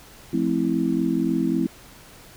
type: chord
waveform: sine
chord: F major seventh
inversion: none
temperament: just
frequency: 174.61 / 218.3 / 261.9 / 327.4 Hz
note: F3 / A3 / C4 / E4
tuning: 0 / -13 / +2 / -12 cents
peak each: -27 / -26 / -24 / -24 dBFS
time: 0.33-1.67 s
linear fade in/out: 5 ms
effects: pink hiss -47 dBFS RMS until 2.36 s